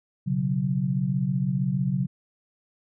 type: chord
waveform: sine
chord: B suspended second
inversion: none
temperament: just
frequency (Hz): 123.47 / 138.9 / 185.21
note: B2 / C#3 / F#3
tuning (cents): 0 / +4 / +2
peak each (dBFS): -31 / -25 / -26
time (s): 0.26-2.07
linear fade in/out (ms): 20
effects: none